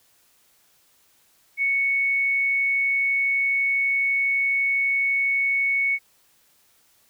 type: tone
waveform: sine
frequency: 2217 Hz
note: C#7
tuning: in tune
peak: -19 dBFS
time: 1.57-5.99 s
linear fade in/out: 50 ms
effects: white hiss -61 dBFS RMS until 7.09 s